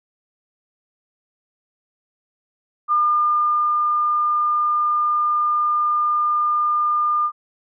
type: tone with ADSR envelope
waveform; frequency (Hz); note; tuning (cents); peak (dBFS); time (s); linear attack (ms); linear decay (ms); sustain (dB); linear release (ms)
sine; 1206; D6; +46; -14; 2.88-7.32; 38; 830; -2; 68
effects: none